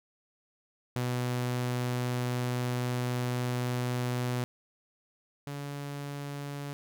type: tone pair in turn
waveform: sawtooth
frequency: 123.8 / 142.63 Hz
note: B2 / C#3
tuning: +5 / +50 cents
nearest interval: major second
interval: 245 cents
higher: second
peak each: -25 / -32 dBFS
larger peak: first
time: 0.96-4.44 / 5.47-6.73 s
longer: first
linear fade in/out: 0 ms
effects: none